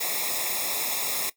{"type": "noise with comb filter", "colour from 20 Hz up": "white", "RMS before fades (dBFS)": -28, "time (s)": [0, 1.3], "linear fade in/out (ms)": 10, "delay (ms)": 0.66, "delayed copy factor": -1, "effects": ["noise-tail reverb RT60 0.1 s tail -17 dB re dry"]}